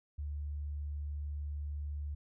sine tone, 73.2 Hz, D2, 5 cents flat, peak -36 dBFS, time 0.18-2.15 s, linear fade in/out 10 ms, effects none

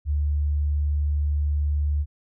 sine tone, 73.42 Hz, D2, in tune, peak -20 dBFS, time 0.05-2.06 s, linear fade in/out 50 ms, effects none

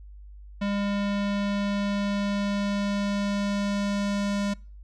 square tone with low-pass filter sweep, 201.8 Hz, G#3, 49 cents flat, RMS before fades -27 dBFS, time 0.61-4.54 s, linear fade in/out 10 ms, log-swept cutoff 3500 to 6500 Hz, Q 1.1, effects noise-tail reverb RT60 0.4 s tail -25 dB re dry + added 50 Hz sine -42 dBFS peak until 4.83 s

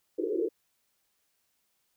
white band-pass noise, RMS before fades -30 dBFS, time 0.18-0.49 s, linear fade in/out 10 ms, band 320 to 480 Hz, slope 96 dB/octave, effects white hiss -75 dBFS RMS until 1.96 s

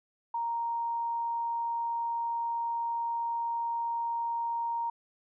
sine tone, 932.3 Hz, A#5, in tune, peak -29 dBFS, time 0.34-4.9 s, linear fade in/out 5 ms, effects none

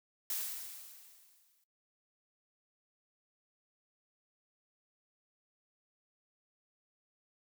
blue noise with exponential decay, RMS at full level -35 dBFS, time 0.3-1.64 s, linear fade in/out 2 ms, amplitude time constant 290 ms, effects noise-tail reverb RT60 0.1 s tail -17 dB re dry

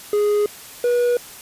triangle tone pair in turn, 415.3 / 484.6 Hz, G#4 / B4, 0 / -33 cents, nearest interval minor third, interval 267 cents, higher second, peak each -13 dBFS, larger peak neither, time 0.13-0.46 / 0.84-1.17 s, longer neither, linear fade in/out 2 ms, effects white hiss -39 dBFS RMS until 1.41 s + resampled to 32000 Hz

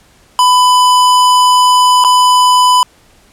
square tone with dropouts, 999 Hz, B5, 20 cents sharp, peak -6 dBFS, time 0.39-2.83 s, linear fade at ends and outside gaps 1 ms, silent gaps 2.04-2.047 s, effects pink hiss -47 dBFS RMS until 3.32 s + low-pass 11000 Hz 12 dB/octave

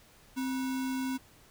sine tone with sample-and-hold, 261.6 Hz, C4, in tune, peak -30 dBFS, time 0.36-1.18 s, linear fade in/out 20 ms, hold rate 1225 Hz, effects pink hiss -59 dBFS RMS until 1.5 s

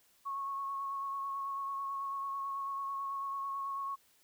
sine tone with vibrato, 1100 Hz, C#6, 14 cents flat, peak -35 dBFS, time 0.25-3.96 s, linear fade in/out 20 ms, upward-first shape sine, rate 9.1 Hz, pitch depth 18 cents each way, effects white hiss -68 dBFS RMS until 4.23 s

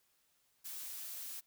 blue noise, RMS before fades -45 dBFS, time 0.64-1.41 s, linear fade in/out 20 ms, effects white hiss -75 dBFS RMS until 1.46 s

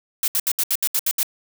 blue noise bursts, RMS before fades -20 dBFS, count 9, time 0.23-1.231 s, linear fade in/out 2 ms, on 49 ms, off 70 ms, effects none

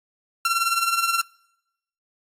sawtooth tone with tremolo, 1362 Hz, F6, 44 cents flat, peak -13 dBFS, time 0.45-1.21 s, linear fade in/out 2 ms, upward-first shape triangle, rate 19 Hz, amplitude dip 70%, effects noise-tail reverb RT60 0.9 s tail -26 dB re dry + AAC 48 kbps

